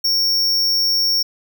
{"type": "tone", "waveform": "square", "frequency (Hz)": 5500, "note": "F8", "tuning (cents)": -27, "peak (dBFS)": -15, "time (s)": [0.04, 1.23], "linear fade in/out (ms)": 10, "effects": []}